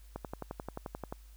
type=click train; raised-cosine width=1 ms; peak=-24 dBFS; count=12; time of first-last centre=0.16-1.125 s; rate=11.4 Hz; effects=added 51 Hz sine -51 dBFS peak until 1.36 s + white hiss -65 dBFS RMS until 1.36 s